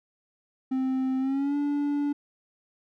triangle tone with pitch glide, 261.6 to 288.6 Hz, C4 to D4, 0 to -30 cents, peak -22 dBFS, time 0.71-2.13 s, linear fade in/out 10 ms, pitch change +170 cents, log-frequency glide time 1.19-1.56 s, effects none

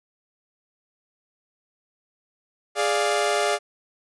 sawtooth chord, D diminished, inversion second, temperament equal, 415.3 / 587.3 / 698.5 Hz, Ab4 / D5 / F5, 0 / 0 / 0 cents, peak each -21 dBFS, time 2.75-3.59 s, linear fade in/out 50 ms, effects resampled to 24000 Hz

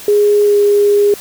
sine tone with pitch glide, 413.7 to 409.4 Hz, G#4 to G#4, -7 to -25 cents, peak -7 dBFS, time 0.08-1.14 s, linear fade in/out 2 ms, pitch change -18 cents, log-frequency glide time 0.42-0.57 s, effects white hiss -32 dBFS RMS until 1.2 s

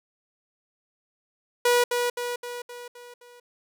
sawtooth tone with echo, 485.5 Hz, B4, 30 cents flat, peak -14 dBFS, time 1.65-1.84 s, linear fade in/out 5 ms, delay 260 ms, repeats 6, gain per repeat -5 dB, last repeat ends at 3.4 s, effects none

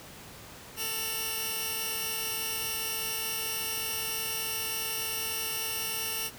5% pulse tone cluster, 443.6 / 2705 / 2881 Hz, A4 / E7 / F#7, +14 / +44 / -47 cents, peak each -26 dBFS, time 0.76-6.31 s, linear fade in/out 50 ms, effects pink hiss -47 dBFS RMS until 6.38 s + high-pass 60 Hz 12 dB/octave

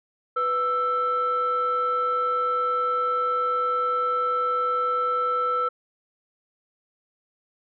sine tone pair together, 495.8 / 1325.2 Hz, B4 / E6, +7 / +9 cents, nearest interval octave + perfect fourth, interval 1702 cents, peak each -27 / -21 dBFS, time 0.36-5.69 s, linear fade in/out 10 ms, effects tanh soft clip ceiling -16 dBFS

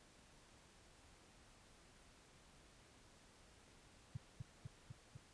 sine tone with echo, 123.47 Hz, B2, in tune, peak -40 dBFS, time 4.15-4.17 s, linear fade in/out 5 ms, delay 250 ms, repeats 4, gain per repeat -2 dB, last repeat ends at 5.17 s, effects pink hiss -66 dBFS RMS until 5.33 s + resampled to 22050 Hz

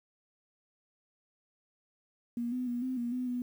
sine tone with pitch steps, 237.6 / 251.4 / 241.4 / 257.8 / 238.6 / 251.6 / 246.4 Hz, A#3 / B3 / B3 / C4 / A#3 / B3 / B3, +33 / +31 / -39 / -26 / +41 / +32 / -4 cents, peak -31 dBFS, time 2.37-3.42 s, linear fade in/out 2 ms, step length 150 ms, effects 10-bit

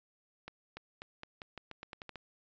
accelerating click train, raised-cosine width 0.3 ms, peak -28 dBFS, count 12, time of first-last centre 0.48-2.157 s, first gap 290 ms, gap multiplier 0.86, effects resampled to 16000 Hz

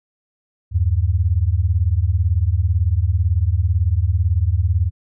sine beating tone pair, 78.9 / 96.9 Hz, D#2 / G2, +25 / -20 cents, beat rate 18 Hz, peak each -17 dBFS, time 0.71-4.91 s, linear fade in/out 50 ms, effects none

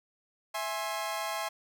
sawtooth chord, E augmented, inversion none, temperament equal with one note detuned, 659.3 / 830.6 / 1063 Hz, E5 / G#5 / B#5, 0 / 0 / +27 cents, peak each -33 dBFS, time 0.54-1.49 s, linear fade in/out 10 ms, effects none

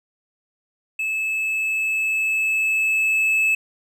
triangle tone with level ramp, 2606 Hz, E7, 20 cents flat, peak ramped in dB -20 to -14 dBFS, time 0.99-3.55 s, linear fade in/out 5 ms, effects none

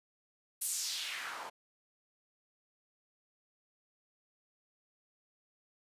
white noise with band-pass filter sweep, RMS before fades -39 dBFS, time 0.61-1.5 s, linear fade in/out 10 ms, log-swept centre 11000 to 740 Hz, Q 2.1, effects resampled to 32000 Hz

